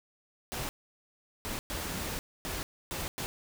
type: noise bursts at uneven times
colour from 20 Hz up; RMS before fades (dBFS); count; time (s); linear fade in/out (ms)
pink; -36; 6; 0.52-0.69 / 1.45-1.59 / 1.7-2.19 / 2.45-2.63 / 2.91-3.08 / 3.18-3.26; 0
effects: none